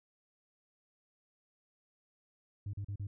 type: tone bursts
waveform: sine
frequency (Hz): 100.5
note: G2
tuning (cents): +44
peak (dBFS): -34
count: 4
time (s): 2.66-3.07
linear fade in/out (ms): 5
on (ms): 74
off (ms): 38
effects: tanh soft clip ceiling -35 dBFS